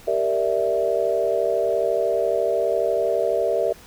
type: chord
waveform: sine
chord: E half-diminished seventh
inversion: first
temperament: equal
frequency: 392 / 466.2 / 587.3 / 659.3 Hz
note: G4 / Bb4 / D5 / E5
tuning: 0 / 0 / 0 / 0 cents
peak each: -26 / -24 / -24 / -23 dBFS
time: 0.07-3.73 s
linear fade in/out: 10 ms
effects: pink hiss -47 dBFS RMS until 3.86 s